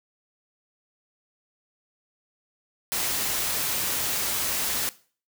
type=noise; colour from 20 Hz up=white; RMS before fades=-27 dBFS; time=2.92-4.89 s; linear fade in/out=0 ms; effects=noise-tail reverb RT60 0.4 s tail -18 dB re dry